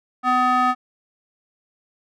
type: tone with band-pass filter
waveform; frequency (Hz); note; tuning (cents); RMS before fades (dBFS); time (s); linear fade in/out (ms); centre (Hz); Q
square; 251.6; B3; +32; -18; 0.23-0.75; 50; 1100; 4.1
effects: none